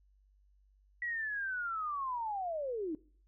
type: linear sweep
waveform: sine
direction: down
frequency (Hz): 1947 to 293.7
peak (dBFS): -34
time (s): 1.02-2.95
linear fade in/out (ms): 2
effects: noise-tail reverb RT60 0.5 s tail -22 dB re dry + added 49 Hz sine -64 dBFS peak until 3.27 s